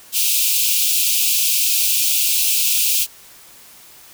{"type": "high-pass noise", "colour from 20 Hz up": "white", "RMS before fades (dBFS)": -17, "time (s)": [0.12, 3.07], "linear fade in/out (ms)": 50, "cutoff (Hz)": 2400, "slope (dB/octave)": 96, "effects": ["white hiss -44 dBFS RMS until 4.13 s"]}